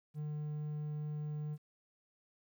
triangle tone, 150.4 Hz, D3, 42 cents sharp, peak -35 dBFS, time 0.14-1.58 s, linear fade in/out 50 ms, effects 12-bit

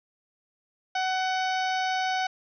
harmonic tone, 749 Hz, F#5, 21 cents sharp, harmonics 1 / 2 / 3 / 4 / 5 / 6 / 7 / 8, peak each -26 / -32 / -36 / -38 / -40 / -42 / -43 / -44 dBFS, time 0.95-2.27 s, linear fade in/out 5 ms, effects none

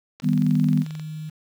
click train, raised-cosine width 0.2 ms, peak -23 dBFS, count 19, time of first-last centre 0.2-0.996 s, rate 22.6 Hz
sine chord, Eb augmented, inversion none, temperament equal, 155.56 / 196 / 246.9 Hz, Eb3 / G3 / B3, 0 / 0 / 0 cents, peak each -21 / -22 / -21 dBFS, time 0.22-0.85 s, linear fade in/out 50 ms
sine tone, 155.4 Hz, D#3, 2 cents flat, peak -30 dBFS, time 0.45-1.3 s, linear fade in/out 10 ms
effects 8-bit

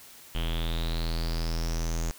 square tone with low-pass filter sweep, 41.2 Hz, E1, in tune, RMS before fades -29 dBFS, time 0.35-2.11 s, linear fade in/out 0 ms, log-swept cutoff 3100 to 6800 Hz, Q 9.2, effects white hiss -50 dBFS RMS until 2.18 s

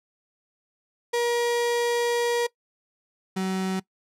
35% pulse tone pair in turn, 475.9 / 188.86 Hz, A#4 / F#3, +36 / +36 cents, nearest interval octave + major third, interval 1600 cents, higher first, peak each -20 / -23 dBFS, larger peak first, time 1.13-2.47 / 3.36-3.8 s, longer first, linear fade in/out 10 ms, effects noise-tail reverb RT60 0.1 s tail -21 dB re dry + low-pass 11000 Hz 12 dB/octave

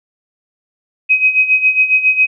sine tone with tremolo, 2527 Hz, D#7, 26 cents sharp, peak -6 dBFS, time 1.09-2.27 s, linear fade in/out 20 ms, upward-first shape sine, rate 7.3 Hz, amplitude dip 75%, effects none

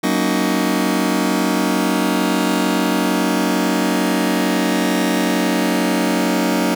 sawtooth chord, D# minor seventh, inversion first, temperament just, 186.68 / 233.3 / 280 / 311.1 Hz, F#3 / A#3 / C#4 / D#4, +16 / +2 / +18 / 0 cents, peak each -17 dBFS, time 0.03-6.75 s, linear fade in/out 10 ms, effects none

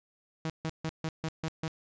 sawtooth tone bursts, 160 Hz, D#3, 49 cents sharp, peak -27 dBFS, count 7, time 0.45-1.679 s, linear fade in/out 0 ms, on 47 ms, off 150 ms, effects resampled to 16000 Hz

